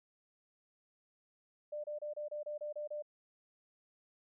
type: tone bursts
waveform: sine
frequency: 596 Hz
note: D5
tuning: 25 cents sharp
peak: -38 dBFS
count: 9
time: 1.72-3.024 s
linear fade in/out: 10 ms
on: 120 ms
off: 28 ms
effects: none